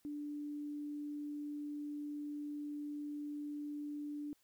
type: tone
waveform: sine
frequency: 293.7 Hz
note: D4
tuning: in tune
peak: -40 dBFS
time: 0.05-4.33 s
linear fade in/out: 0 ms
effects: white hiss -74 dBFS RMS until 4.43 s